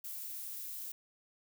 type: noise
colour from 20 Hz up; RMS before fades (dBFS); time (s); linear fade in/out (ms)
violet; -43; 0.04-0.92; 5
effects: none